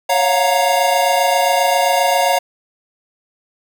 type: chord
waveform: square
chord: Gb major seventh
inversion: second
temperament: equal with one note detuned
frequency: 554.4 / 698.5 / 726 / 932.3 Hz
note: Db5 / F5 / Gb5 / Bb5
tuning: 0 / 0 / -33 / 0 cents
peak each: -19 dBFS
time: 0.09-2.39 s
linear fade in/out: 10 ms
effects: none